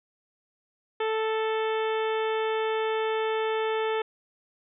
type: harmonic tone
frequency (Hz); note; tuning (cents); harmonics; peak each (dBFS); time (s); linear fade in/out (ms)
440; A4; 0; 1 / 2 / 3 / 4 / 5 / 6 / 7 / 8; -26 / -32 / -36 / -38 / -40 / -42 / -43 / -44; 1-4.02; 5
effects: none